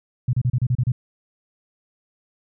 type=tone bursts; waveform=sine; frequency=124.3 Hz; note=B2; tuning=12 cents sharp; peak=-16 dBFS; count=8; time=0.28-0.92 s; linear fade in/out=5 ms; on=52 ms; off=32 ms; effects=none